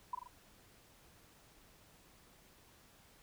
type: tone with echo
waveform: sine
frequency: 987.8 Hz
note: B5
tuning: in tune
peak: -34 dBFS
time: 0.13-0.15 s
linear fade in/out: 5 ms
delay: 42 ms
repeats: 3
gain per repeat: -5 dB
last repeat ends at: 0.276 s
effects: pink hiss -64 dBFS RMS until 3.22 s